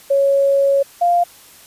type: tone pair in turn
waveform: sine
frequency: 554 / 698 Hz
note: C#5 / F5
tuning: -1 / -1 cents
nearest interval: major third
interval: 400 cents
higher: second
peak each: -11 dBFS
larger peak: neither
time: 0.1-0.83 / 1.01-1.24 s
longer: first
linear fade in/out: 10 ms
effects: white hiss -44 dBFS RMS until 1.66 s + resampled to 32000 Hz